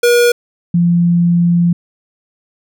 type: tone pair in turn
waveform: square / sine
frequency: 480 / 172.57 Hz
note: B4 / F3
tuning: -49 / -20 cents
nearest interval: octave + tritone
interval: 1771 cents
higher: first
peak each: -8 dBFS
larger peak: neither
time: 0.03-0.32 / 0.74-1.73 s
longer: second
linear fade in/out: 5 ms
effects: none